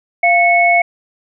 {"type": "tone pair together", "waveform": "sine", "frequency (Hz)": [694, 2203], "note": ["F5", "C#7"], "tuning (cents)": [-11, -11], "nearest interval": "octave + minor sixth", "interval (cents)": 2000, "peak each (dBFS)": -11, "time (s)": [0.23, 0.82], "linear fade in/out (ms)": 5, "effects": []}